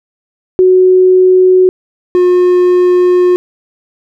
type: tone pair in turn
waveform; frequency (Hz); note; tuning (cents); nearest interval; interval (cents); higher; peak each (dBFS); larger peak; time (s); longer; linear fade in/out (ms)
sine / triangle; 370 / 359.7; F#4 / F#4; 0 / -49; unison; 49; first; -3; neither; 0.59-1.69 / 2.15-3.36; second; 0
effects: none